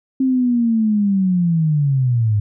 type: linear sweep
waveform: sine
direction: down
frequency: 266.3 to 101.4 Hz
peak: -13 dBFS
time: 0.2-2.4 s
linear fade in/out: 5 ms
effects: none